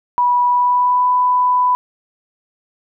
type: tone with pitch glide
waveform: sine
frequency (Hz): 978 to 995.1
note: B5 to B5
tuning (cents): -17 to +13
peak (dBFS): -11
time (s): 0.18-1.75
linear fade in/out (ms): 0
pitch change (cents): +30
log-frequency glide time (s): 0.45-1.08
effects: none